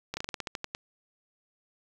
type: slowing click train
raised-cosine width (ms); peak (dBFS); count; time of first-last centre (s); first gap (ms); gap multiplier
0.2; -16; 11; 0.14-0.749; 30; 1.15
effects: 8-bit